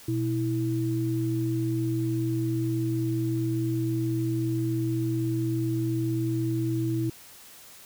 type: tone pair together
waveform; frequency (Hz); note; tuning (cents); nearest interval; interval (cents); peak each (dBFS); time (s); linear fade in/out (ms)
sine; 122.26 / 326.4; B2 / E4; -17 / -17; octave + perfect fourth; 1700; -27; 0.08-7.1; 5
effects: white hiss -49 dBFS RMS until 7.85 s